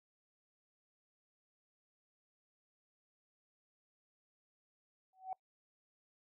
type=tone with exponential growth; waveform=sine; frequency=754 Hz; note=F#5; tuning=32 cents sharp; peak=-34 dBFS; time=5.13-5.33 s; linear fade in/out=2 ms; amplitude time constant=42 ms; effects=noise-tail reverb RT60 0.1 s tail -24 dB re dry + tanh soft clip ceiling -30 dBFS